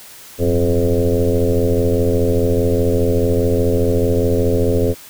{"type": "tone with frequency modulation", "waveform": "sine", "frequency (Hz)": 261.6, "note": "C4", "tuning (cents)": 0, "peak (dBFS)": -12, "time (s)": [0.38, 4.95], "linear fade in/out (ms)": 50, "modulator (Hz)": 84.9, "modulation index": 3.3, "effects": ["white hiss -39 dBFS RMS until 5.09 s"]}